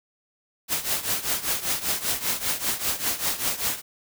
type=noise with tremolo; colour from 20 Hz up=white; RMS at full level=-23 dBFS; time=0.68-3.82 s; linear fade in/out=50 ms; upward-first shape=triangle; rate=5.1 Hz; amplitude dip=85%; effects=none